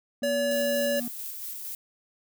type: tone with pitch glide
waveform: triangle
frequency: 240.9 to 239.2 Hz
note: B3 to A#3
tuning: -43 to +45 cents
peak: -30 dBFS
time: 0.22-1.08 s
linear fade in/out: 2 ms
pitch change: -12 cents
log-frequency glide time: 0.53-0.64 s
type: tone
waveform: square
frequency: 570 Hz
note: C#5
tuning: 48 cents sharp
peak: -25 dBFS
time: 0.23-1 s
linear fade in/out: 5 ms
type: noise with tremolo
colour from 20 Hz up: violet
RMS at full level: -36 dBFS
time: 0.51-1.75 s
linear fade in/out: 2 ms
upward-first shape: square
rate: 4.4 Hz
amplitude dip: 25%
effects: none